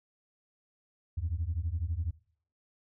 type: beating tone pair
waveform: sine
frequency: 77.2 / 89.2 Hz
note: D#2 / F2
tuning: -13 / +37 cents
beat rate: 12 Hz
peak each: -32 / -32 dBFS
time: 1.17-2.11 s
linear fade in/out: 10 ms
effects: noise-tail reverb RT60 0.5 s tail -19 dB re dry + tanh soft clip ceiling -24 dBFS